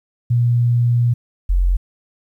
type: tone pair in turn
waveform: sine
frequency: 120 / 44.74 Hz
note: B2 / F1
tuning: -49 / +43 cents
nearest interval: octave + perfect fourth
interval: 1708 cents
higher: first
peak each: -12 dBFS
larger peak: neither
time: 0.3-1.14 / 1.49-1.77 s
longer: first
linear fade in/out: 10 ms
effects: 9-bit